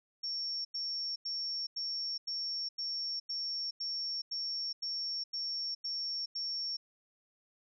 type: tone bursts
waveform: sine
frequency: 5480 Hz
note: F8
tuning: 34 cents flat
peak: -34 dBFS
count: 13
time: 0.23-6.77 s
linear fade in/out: 10 ms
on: 420 ms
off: 90 ms
effects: none